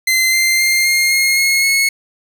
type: tone with pitch steps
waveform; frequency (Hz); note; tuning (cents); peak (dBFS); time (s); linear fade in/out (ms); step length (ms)
sawtooth; 2067 / 2086 / 2106 / 2125 / 2145 / 2165 / 2185; C7 / C7 / C7 / C7 / C7 / C#7 / C#7; -22 / -6 / +11 / +26 / +42 / -41 / -26; -8; 0.07-1.89; 5; 260
effects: none